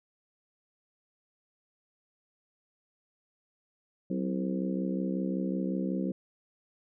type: harmonic tone with a mistuned harmonic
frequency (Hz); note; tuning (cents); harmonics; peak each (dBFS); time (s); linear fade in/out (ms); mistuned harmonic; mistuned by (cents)
65.41; C2; 0; 3 / 4 / 5 / 6 / 7 / 8; -31 / -35 / -36 / -43 / -43 / -41; 4.1-6.12; 5; 3; -70
effects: none